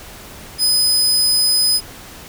sawtooth tone, 5020 Hz, D#8, 15 cents sharp, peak -10 dBFS, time 0.58-1.81 s, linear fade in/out 50 ms, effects pink hiss -37 dBFS RMS until 2.28 s

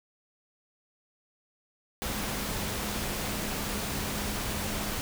sine tone in noise, 206.7 Hz, G#3, 8 cents flat, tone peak -40 dBFS, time 2.02-5.01 s, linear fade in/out 0 ms, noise pink, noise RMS -33 dBFS, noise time 2.02-5.01 s, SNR -10 dB, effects none

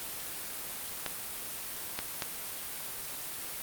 clicks, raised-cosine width 0.2 ms, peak -14 dBFS, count 3, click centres 1.063 / 1.99 / 2.222 s, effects white hiss -39 dBFS RMS until 3.62 s + Opus 32 kbps

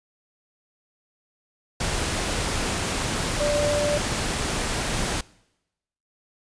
sine tone in noise, 587.3 Hz, D5, in tune, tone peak -21 dBFS, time 3.4-3.98 s, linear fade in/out 5 ms, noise pink, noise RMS -26 dBFS, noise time 1.8-5.21 s, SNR +2 dB, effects noise-tail reverb RT60 0.9 s tail -23 dB re dry + resampled to 22050 Hz

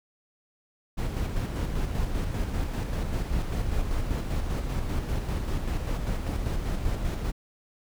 brown noise with tremolo, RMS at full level -27 dBFS, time 0.97-7.32 s, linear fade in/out 20 ms, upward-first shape square, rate 5.1 Hz, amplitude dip 35%, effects none

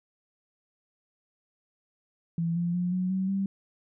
sine tone with pitch steps, 167.4 / 172.6 / 177.97 / 183.5 / 189.21 / 195.09 Hz, E3 / F3 / F3 / F#3 / F#3 / G3, +27 / -20 / +33 / -14 / +39 / -8 cents, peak -25 dBFS, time 2.38-3.46 s, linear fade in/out 2 ms, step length 180 ms, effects none

